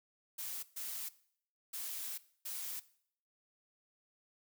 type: noise bursts at uneven times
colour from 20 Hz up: blue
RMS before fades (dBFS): -42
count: 4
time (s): 0.38-0.63 / 0.76-1.09 / 1.73-2.18 / 2.45-2.8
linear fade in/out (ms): 10
effects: noise-tail reverb RT60 0.6 s tail -18 dB re dry